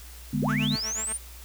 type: chord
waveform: sine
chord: G# diminished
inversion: second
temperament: equal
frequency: 146.83 / 207.7 / 246.9 Hz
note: D3 / G#3 / B3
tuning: 0 / 0 / 0 cents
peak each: -28 dBFS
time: 0.33-0.76 s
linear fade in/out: 5 ms
type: linear sweep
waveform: sine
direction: up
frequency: 188.3 to 9397 Hz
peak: -28 dBFS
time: 0.41-1.18 s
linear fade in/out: 20 ms
type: tone with tremolo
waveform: 5% pulse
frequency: 219.2 Hz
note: A3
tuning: 6 cents flat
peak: -23 dBFS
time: 0.48-1.13 s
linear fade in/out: 10 ms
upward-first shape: triangle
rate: 8.2 Hz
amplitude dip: 95%
effects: added 60 Hz sine -43 dBFS peak until 1.44 s + white hiss -48 dBFS RMS until 1.44 s